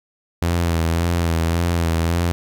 sawtooth tone with vibrato, 84.1 Hz, E2, 35 cents sharp, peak -13 dBFS, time 0.42-2.32 s, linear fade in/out 0 ms, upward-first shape sine, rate 1.8 Hz, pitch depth 42 cents each way, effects none

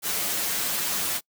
white noise with comb filter, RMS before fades -27 dBFS, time 0.02-1.21 s, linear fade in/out 50 ms, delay 7.8 ms, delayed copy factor -0.95, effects noise-tail reverb RT60 0.1 s tail -26 dB re dry + high-pass 100 Hz 12 dB/octave

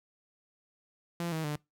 sawtooth tone with pitch steps, 171 / 159.55 / 148.86 Hz, F3 / D#3 / D3, -36 / +44 / +24 cents, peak -28 dBFS, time 1.2-1.56 s, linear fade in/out 2 ms, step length 120 ms, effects noise-tail reverb RT60 0.2 s tail -23 dB re dry

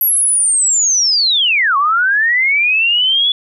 sine linear two-way sweep, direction down then up, 11770 to 1085 to 3444 Hz, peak -10 dBFS, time 0.01-3.32 s, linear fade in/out 2 ms, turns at 1.77 s, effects none

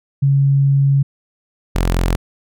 sine / sawtooth tone pair in turn, 138.59 / 43.65 Hz, C#3 / F1, 0 / 0 cents, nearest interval octave + minor sixth, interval 2000 cents, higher first, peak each -10 dBFS, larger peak neither, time 0.22-1.03 / 1.75-2.16 s, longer first, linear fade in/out 10 ms, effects none

